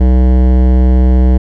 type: tone with hard clipping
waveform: sine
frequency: 63.2 Hz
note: B1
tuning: 41 cents sharp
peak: -7 dBFS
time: 0-1.38 s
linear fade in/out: 10 ms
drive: 16 dB
effects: none